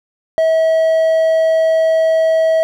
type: tone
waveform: triangle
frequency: 645 Hz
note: E5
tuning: 38 cents flat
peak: -8 dBFS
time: 0.38-2.63 s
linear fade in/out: 0 ms
effects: none